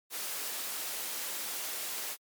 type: high-pass noise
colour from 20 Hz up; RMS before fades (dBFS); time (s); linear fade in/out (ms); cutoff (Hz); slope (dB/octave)
white; -37; 0.1-2.17; 50; 290; 12
effects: MP3 96 kbps